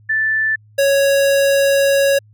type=tone pair in turn; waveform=sine / square; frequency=1760 / 554.4 Hz; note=A6 / C#5; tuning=0 / 0 cents; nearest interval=octave + minor sixth; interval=2000 cents; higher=first; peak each=-14 / -12 dBFS; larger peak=second; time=0.09-0.56 / 0.78-2.19 s; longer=second; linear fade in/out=10 ms; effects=added 106 Hz sine -45 dBFS peak until 2.33 s